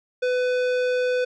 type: tone with tanh clipping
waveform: sine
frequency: 500 Hz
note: B4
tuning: 21 cents sharp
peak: -22 dBFS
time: 0.22-1.25 s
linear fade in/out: 10 ms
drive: 16 dB
effects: none